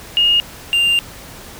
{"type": "tone pair in turn", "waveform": ["sine", "triangle"], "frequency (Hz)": [2850, 2793], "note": ["F7", "F7"], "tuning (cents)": [34, -1], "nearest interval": "unison", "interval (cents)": 35, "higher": "first", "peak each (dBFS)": -10, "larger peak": "neither", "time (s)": [[0.17, 0.4], [0.73, 0.99]], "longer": "second", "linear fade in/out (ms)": 0, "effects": ["pink hiss -36 dBFS RMS until 1.59 s"]}